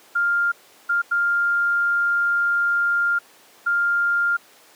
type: tone bursts at uneven times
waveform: sine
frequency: 1400 Hz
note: F6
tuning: 4 cents sharp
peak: -17 dBFS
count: 4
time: 0.15-0.52 / 0.89-1.02 / 1.11-3.19 / 3.66-4.37 s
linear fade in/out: 10 ms
effects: pink hiss -50 dBFS RMS until 4.75 s + high-pass 400 Hz 12 dB/octave